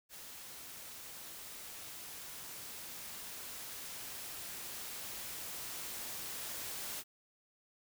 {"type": "noise with level ramp", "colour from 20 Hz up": "white", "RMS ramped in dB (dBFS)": [-50, -42], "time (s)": [0.09, 7.04], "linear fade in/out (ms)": 50, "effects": []}